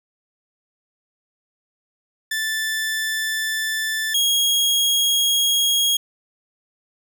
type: tone pair in turn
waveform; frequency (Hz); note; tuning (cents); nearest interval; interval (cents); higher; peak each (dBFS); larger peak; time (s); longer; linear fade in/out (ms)
sawtooth; 1760 / 3286; A6 / G#7; 0 / -19; major seventh; 1081; second; -18 / -13; second; 2.31-4.14 / 4.14-5.97; neither; 5
effects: none